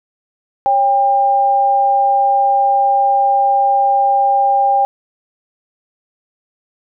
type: tone pair together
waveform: sine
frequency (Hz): 554 / 798.5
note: C#5 / G5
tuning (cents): -1 / +32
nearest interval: tritone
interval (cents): 633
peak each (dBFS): -20 / -10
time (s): 0.66-4.85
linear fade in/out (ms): 0
effects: none